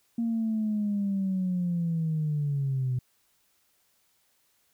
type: linear sweep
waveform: sine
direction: down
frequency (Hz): 233.4 to 124.3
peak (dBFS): -24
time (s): 0.18-2.99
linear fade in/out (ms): 5
effects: tanh soft clip ceiling -21 dBFS + white hiss -69 dBFS RMS until 4.73 s